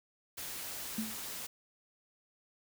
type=noise; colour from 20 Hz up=white; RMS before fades=-42 dBFS; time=0.37-1.47 s; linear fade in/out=10 ms
type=tone with exponential decay; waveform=sine; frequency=220.3 Hz; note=A3; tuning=2 cents sharp; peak=-30 dBFS; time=0.98-1.25 s; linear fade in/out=5 ms; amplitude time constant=57 ms
effects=none